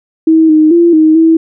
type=tone with pitch steps; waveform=sine; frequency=320.9 / 310.2 / 341.4 / 313.7 / 325 Hz; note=E4 / D#4 / F4 / D#4 / E4; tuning=-46 / -5 / -39 / +14 / -24 cents; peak=-3 dBFS; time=0.27-1.37 s; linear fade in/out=5 ms; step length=220 ms; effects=none